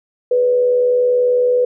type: tone with frequency modulation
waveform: sine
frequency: 494.4 Hz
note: B4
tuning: 2 cents sharp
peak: -11 dBFS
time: 0.31-1.65 s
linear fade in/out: 5 ms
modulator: 78.3 Hz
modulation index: 0.27
effects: none